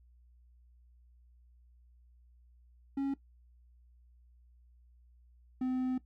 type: tone pair in turn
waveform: triangle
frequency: 275 / 256.2 Hz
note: C#4 / C4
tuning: -14 / -36 cents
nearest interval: minor second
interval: 122 cents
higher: first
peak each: -28 dBFS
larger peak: neither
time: 2.97-3.14 / 5.61-5.98 s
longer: second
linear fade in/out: 5 ms
effects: noise-tail reverb RT60 0.1 s tail -17 dB re dry + added 60 Hz sine -59 dBFS peak until 6.05 s